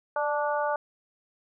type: harmonic tone with a mistuned harmonic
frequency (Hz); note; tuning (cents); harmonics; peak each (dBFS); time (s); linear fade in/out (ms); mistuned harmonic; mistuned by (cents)
292; D4; -10; 2 / 3 / 4 / 5; -28 / -29 / -33 / -34; 0.16-0.76; 2; 2; +22
effects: none